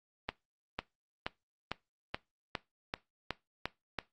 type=accelerating click train; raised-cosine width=0.3 ms; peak=-17 dBFS; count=10; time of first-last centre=0.29-3.988 s; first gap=500 ms; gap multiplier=0.95; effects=noise-tail reverb RT60 0.2 s tail -19 dB re dry + Opus 32 kbps